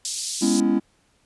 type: band-pass noise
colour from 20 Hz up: pink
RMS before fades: -29 dBFS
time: 0.05-0.6 s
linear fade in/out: 0 ms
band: 4400 to 10000 Hz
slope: 24 dB/octave
type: chord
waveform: triangle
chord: C# minor seventh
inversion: second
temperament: just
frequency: 207.9 / 249.5 / 277.2 / 332.6 Hz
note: G#3 / B3 / C#4 / E4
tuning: +2 / +18 / 0 / +16 cents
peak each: -21 dBFS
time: 0.41-0.8 s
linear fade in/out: 20 ms
effects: pink hiss -63 dBFS RMS until 1.25 s + resampled to 24000 Hz